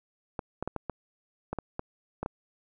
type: clicks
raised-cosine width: 1 ms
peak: -18 dBFS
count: 10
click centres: 0.392 / 0.626 / 0.676 / 0.763 / 0.897 / 1.53 / 1.587 / 1.794 / 2.23 / 2.261 s
effects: none